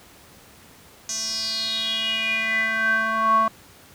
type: tone with band-pass filter sweep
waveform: square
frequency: 222.1 Hz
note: A3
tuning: 16 cents sharp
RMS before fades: -23 dBFS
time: 1.09-3.48 s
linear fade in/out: 2 ms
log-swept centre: 6300 to 1000 Hz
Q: 8
effects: pink hiss -49 dBFS RMS until 3.94 s + high-pass 60 Hz 12 dB/octave